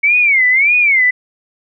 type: tone with vibrato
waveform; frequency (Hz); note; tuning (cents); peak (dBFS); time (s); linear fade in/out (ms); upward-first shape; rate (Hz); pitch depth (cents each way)
sine; 2217; C#7; 0; -8; 0.03-1.11; 10; sine; 1.7; 190
effects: none